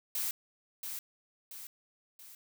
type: noise with echo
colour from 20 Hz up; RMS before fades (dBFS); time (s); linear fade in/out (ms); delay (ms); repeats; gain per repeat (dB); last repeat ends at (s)
blue; -34; 0.15-0.31; 2; 680; 3; -6; 2.35
effects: none